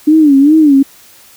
sine tone with vibrato, 293.7 Hz, D4, in tune, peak -3 dBFS, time 0.07-0.83 s, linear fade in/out 10 ms, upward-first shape sine, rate 2.5 Hz, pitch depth 140 cents each way, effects white hiss -41 dBFS RMS until 1.36 s

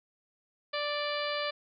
harmonic tone, 587 Hz, D5, 1 cent flat, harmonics 1 / 2 / 3 / 4 / 5 / 6 / 7 / 8, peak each -34 / -37 / -39 / -40 / -41 / -42 / -42 / -43 dBFS, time 0.73-1.51 s, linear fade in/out 10 ms, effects none

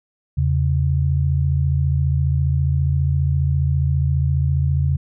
sine tone pair together, 82.41 / 137.17 Hz, E2 / C#3, 0 / -18 cents, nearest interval major sixth, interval 882 cents, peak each -18 dBFS, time 0.37-4.97 s, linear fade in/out 10 ms, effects none

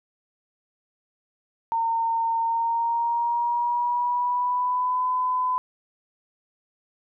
sine tone with pitch glide, 914 to 1008.3 Hz, A#5 to B5, -34 to +36 cents, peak -21 dBFS, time 1.72-5.58 s, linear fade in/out 0 ms, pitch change +170 cents, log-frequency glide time 2.41-5.06 s, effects none

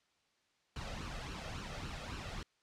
pink noise with flanger, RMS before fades -43 dBFS, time 0.76-2.43 s, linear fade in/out 2 ms, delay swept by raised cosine 0.7 to 1.59 ms, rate 3.6 Hz, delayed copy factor +0.6, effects white hiss -75 dBFS RMS until 2.62 s + low-pass 5000 Hz 12 dB/octave

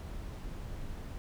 brown noise, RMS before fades -41 dBFS, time 0-1.18 s, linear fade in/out 0 ms, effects none

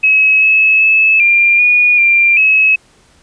sine tone with pitch steps, 2565 / 2587 / 2602 / 2391 / 2450 / 2380 / 2573 Hz, E7 / E7 / E7 / D7 / D#7 / D7 / E7, -48 / -33 / -23 / +30 / -27 / +22 / -43 cents, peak -6 dBFS, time 0.03-2.76 s, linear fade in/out 10 ms, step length 390 ms, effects pink hiss -49 dBFS RMS until 3.22 s + resampled to 22050 Hz

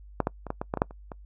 clicks, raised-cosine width 1 ms, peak -9 / -11 / -23 / -15 / -16 / -13 / -15 / -6 / -30 / -23 dBFS, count 10, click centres 0.203 / 0.271 / 0.467 / 0.504 / 0.615 / 0.739 / 0.773 / 0.819 / 0.909 / 1.118 s, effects noise-tail reverb RT60 0.1 s tail -25 dB re dry + added 50 Hz sine -45 dBFS peak until 1.25 s

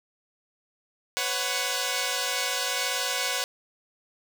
5% pulse chord, B suspended second, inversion none, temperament equal with one note detuned, 500.2 / 554.4 / 740 Hz, B4 / C#5 / F#5, +22 / 0 / 0 cents, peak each -19 dBFS, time 1.17-3.44 s, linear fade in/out 0 ms, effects none

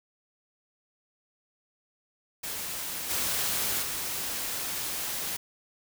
white noise with level steps, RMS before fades -35 / -29 / -33 dBFS, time 2.43-5.37 s, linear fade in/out 10 ms, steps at 3.09 / 3.81 s, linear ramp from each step 20 ms, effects none

